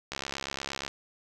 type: click train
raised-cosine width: 0.2 ms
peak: -16 dBFS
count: 53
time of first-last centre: 0.12-0.879 s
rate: 68.5 Hz
effects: none